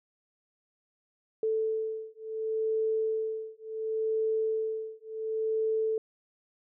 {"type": "beating tone pair", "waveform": "sine", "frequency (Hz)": [440, 440.7], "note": ["A4", "A4"], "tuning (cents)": [0, 3], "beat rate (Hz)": 0.7, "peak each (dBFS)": -31, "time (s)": [1.43, 5.98], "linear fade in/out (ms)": 2, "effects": []}